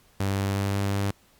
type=tone with pitch glide; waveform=sawtooth; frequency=98 to 99.66 Hz; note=G2 to G2; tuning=0 to +29 cents; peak=-20 dBFS; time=0.2-1.11 s; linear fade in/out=5 ms; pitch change=+29 cents; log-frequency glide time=0.31-0.81 s; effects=pink hiss -60 dBFS RMS until 1.39 s + Opus 48 kbps